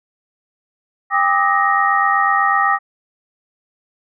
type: tone cluster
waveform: sine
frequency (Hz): 795 / 1188 / 1276 / 1874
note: G5 / D6 / D#6 / A#6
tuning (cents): +24 / +20 / +43 / +9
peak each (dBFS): -18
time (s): 1.1-2.79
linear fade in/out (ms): 50
effects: none